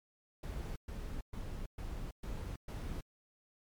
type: noise bursts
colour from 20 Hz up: brown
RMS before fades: -41 dBFS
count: 6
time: 0.43-3.01 s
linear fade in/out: 5 ms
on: 330 ms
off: 120 ms
effects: MP3 96 kbps